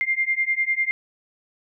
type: beating tone pair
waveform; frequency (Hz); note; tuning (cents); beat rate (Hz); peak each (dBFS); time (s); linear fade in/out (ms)
sine; 2100 / 2110; C7 / C7; +6 / +14; 10; -23; 0.01-0.91; 0
effects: none